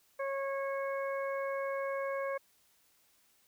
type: harmonic tone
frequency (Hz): 548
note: C#5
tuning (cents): -20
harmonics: 1 / 2 / 3 / 4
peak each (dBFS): -34 / -40 / -44 / -46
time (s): 0.19-2.38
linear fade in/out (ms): 10
effects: white hiss -69 dBFS RMS until 3.47 s